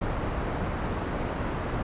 pink low-pass noise, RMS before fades -30 dBFS, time 0.01-1.83 s, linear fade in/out 10 ms, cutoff 1400 Hz, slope 12 dB/octave, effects resampled to 8000 Hz

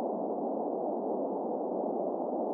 white band-pass noise, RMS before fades -33 dBFS, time 0-2.53 s, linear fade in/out 0 ms, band 210 to 780 Hz, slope 48 dB/octave, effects none

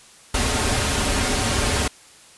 pink noise with comb filter, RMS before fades -21 dBFS, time 0.34-1.88 s, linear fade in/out 5 ms, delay 6 ms, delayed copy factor -0.6, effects white hiss -48 dBFS RMS until 2.37 s + resampled to 24000 Hz

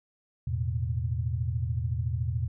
sine chord, E suspended fourth, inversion none, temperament just, 82.41 / 109.88 / 123.61 Hz, E2 / A2 / B2, 0 / -2 / +2 cents, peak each -31 dBFS, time 0.47-2.48 s, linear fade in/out 5 ms, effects none

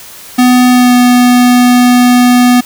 square tone with pitch glide, 249.4 to 246.5 Hz, B3 to B3, +17 to -3 cents, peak -4 dBFS, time 0.38-2.61 s, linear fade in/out 10 ms, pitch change -20 cents, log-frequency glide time 0.7-0.94 s, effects white hiss -31 dBFS RMS until 2.65 s

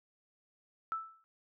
sine tone with exponential decay, 1318.5 Hz, E6, in tune, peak -30 dBFS, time 0.92-1.24 s, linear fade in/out 0 ms, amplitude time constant 68 ms, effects none

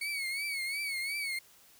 35% pulse tone with vibrato, 2217 Hz, C#7, in tune, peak -31 dBFS, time 0.01-1.39 s, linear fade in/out 5 ms, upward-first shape triangle, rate 2.8 Hz, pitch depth 100 cents each way, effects white hiss -60 dBFS RMS until 1.79 s

